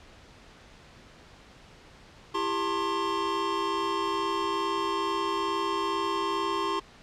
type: tone cluster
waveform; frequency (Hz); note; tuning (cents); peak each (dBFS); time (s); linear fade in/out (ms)
square; 334.7 / 397 / 900 / 1064; E4 / G4 / A5 / C6; +26 / +22 / +39 / +29; -35 / -33 / -37 / -30; 2.34-6.8; 10
effects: pink hiss -52 dBFS RMS until 7.02 s + low-pass 5000 Hz 12 dB/octave